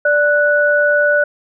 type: tone pair together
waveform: sine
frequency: 587 / 1477.8 Hz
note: D5 / F#6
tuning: -1 / -3 cents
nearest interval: octave + major third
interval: 1598 cents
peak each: -13 dBFS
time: 0.05-1.24 s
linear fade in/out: 5 ms
effects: none